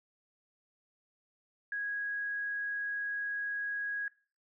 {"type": "tone", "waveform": "sine", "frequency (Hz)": 1654, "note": "G#6", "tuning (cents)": -8, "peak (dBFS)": -33, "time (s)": [1.72, 4.08], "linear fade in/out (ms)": 2, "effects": ["noise-tail reverb RT60 0.4 s tail -20 dB re dry"]}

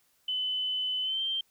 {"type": "tone with pitch glide", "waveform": "sine", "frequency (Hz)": [3020, 3145], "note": ["F#7", "G7"], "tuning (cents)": [35, 5], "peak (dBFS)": -28, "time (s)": [0.28, 1.41], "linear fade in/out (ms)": 5, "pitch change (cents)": 70, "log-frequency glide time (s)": [1.02, 1.22], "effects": ["white hiss -69 dBFS RMS until 1.5 s"]}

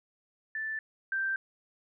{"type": "tone pair in turn", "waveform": "sine", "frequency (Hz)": [1760, 1568], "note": ["A6", "G6"], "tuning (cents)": [0, 0], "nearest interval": "major second", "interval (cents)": 200, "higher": "first", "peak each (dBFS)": [-32, -28], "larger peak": "second", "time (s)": [[0.55, 0.79], [1.12, 1.36]], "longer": "neither", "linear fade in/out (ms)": 2, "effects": []}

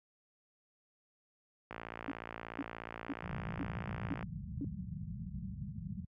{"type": "click train", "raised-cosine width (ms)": 0.5, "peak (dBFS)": -27, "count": 144, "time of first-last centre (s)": [1.71, 4.228], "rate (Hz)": 56.8}
{"type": "tone bursts", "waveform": "sine", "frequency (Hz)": 280, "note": "C#4", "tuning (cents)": 18, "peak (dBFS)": -35, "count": 6, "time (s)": [2.08, 4.646], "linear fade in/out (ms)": 2, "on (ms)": 36, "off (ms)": 470}
{"type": "low-pass noise", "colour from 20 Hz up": "white", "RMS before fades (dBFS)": -41, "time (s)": [3.22, 6.05], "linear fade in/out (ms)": 10, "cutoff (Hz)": 210, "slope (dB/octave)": 96}
{"effects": ["high-pass 60 Hz 12 dB/octave"]}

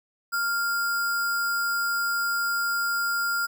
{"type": "tone with sample-and-hold", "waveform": "sine", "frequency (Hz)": 1396, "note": "F6", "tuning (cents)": -1, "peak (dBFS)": -23, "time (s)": [0.32, 3.47], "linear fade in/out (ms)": 20, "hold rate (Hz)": 6300, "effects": []}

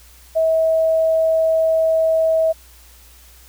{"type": "tone", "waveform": "sine", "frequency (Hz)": 645, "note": "E5", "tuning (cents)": -38, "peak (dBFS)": -13, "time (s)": [0.35, 2.53], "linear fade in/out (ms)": 20, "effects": ["added 60 Hz sine -46 dBFS peak until 3.48 s", "white hiss -48 dBFS RMS until 3.48 s"]}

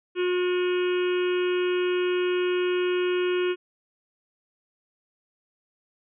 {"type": "harmonic tone with a mistuned harmonic", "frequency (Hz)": 360, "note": "F#4", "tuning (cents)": -47, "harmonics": [1, 3, 4, 5, 6, 7, 8, 9], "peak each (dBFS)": [-22, -38, -36, -42, -43, -37, -38, -44], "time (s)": [0.15, 3.56], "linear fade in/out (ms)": 50, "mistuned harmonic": 6, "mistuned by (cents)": 56, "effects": []}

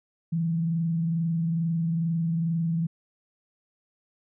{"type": "tone with frequency modulation", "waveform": "sine", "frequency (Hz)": 165.6, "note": "E3", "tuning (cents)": 8, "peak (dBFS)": -23, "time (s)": [0.32, 2.87], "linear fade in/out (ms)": 10, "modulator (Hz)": 22.3, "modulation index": 0.26, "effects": []}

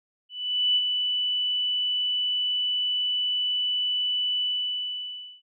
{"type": "tone with ADSR envelope", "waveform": "sine", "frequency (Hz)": 2978, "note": "F#7", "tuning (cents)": 11, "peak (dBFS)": -18, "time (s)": [0.29, 5.42], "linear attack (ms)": 470, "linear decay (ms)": 45, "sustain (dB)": -5, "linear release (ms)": 1000, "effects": []}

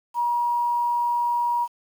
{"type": "tone with quantisation", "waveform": "sine", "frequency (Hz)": 956, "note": "A#5", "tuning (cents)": 43, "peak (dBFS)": -20, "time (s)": [0.14, 1.68], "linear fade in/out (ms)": 50, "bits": 8, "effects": []}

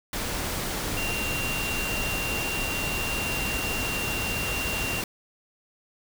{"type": "tone in noise", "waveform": "sine", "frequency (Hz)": 2764, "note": "F7", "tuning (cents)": -19, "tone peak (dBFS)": -30, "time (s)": [0.97, 5.01], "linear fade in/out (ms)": 2, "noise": "pink", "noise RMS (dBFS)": -30, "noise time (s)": [0.13, 5.04], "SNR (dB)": -3, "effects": []}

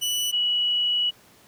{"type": "tone pair in turn", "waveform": ["sawtooth", "sine"], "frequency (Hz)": [2960, 2933], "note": ["F#7", "F#7"], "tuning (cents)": [0, -16], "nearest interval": "unison", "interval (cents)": 16, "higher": "first", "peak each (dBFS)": -20, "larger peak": "neither", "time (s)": [[0.01, 0.32], [0.32, 1.11]], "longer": "second", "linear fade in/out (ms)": 20, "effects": ["pink hiss -54 dBFS RMS until 1.47 s", "high-pass 100 Hz 12 dB/octave"]}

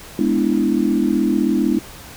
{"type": "chord", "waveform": "sine", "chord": "E dominant seventh", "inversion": "first", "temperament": "equal", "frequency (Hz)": [207.7, 246.9, 293.7, 329.6], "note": ["G#3", "B3", "D4", "E4"], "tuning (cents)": [0, 0, 0, 0], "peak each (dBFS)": -20, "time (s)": [0.19, 1.79], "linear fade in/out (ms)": 2, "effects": ["pink hiss -38 dBFS RMS until 2.16 s"]}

